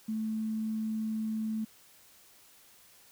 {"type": "tone with tanh clipping", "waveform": "triangle", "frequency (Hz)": 219, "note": "A3", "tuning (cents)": -8, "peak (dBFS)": -30, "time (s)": [0.08, 1.65], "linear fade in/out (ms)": 10, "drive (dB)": 3, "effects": ["white hiss -59 dBFS RMS until 3.11 s"]}